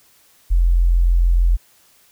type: tone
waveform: sine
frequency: 43.25 Hz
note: F1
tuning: 16 cents flat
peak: -11 dBFS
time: 0.5-1.57 s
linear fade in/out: 20 ms
effects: white hiss -54 dBFS RMS until 2.11 s